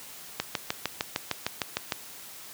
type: click train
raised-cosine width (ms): 0.2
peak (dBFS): -9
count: 11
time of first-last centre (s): 0.4-1.922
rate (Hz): 6.57
effects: white hiss -45 dBFS RMS until 2.53 s + high-pass 80 Hz 12 dB/octave